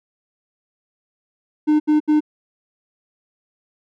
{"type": "tone bursts", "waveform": "triangle", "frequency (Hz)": 303.1, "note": "D#4", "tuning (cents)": -45, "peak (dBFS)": -10, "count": 3, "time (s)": [1.67, 2.206], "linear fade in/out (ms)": 20, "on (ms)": 130, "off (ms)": 73, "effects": []}